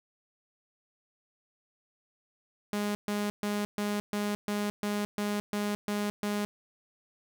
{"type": "tone bursts", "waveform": "sawtooth", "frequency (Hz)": 206.6, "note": "G#3", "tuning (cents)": -9, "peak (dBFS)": -25, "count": 11, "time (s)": [2.73, 6.45], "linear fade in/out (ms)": 0, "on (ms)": 220, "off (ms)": 130, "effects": []}